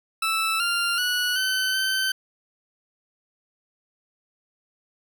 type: tone with pitch steps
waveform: 20% pulse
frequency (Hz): 1317 / 1393 / 1470 / 1523 / 1539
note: E6 / F6 / F#6 / F#6 / G6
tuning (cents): -2 / -5 / -12 / +50 / -32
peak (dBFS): -17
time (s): 0.22-2.12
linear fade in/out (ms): 5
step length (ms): 380
effects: none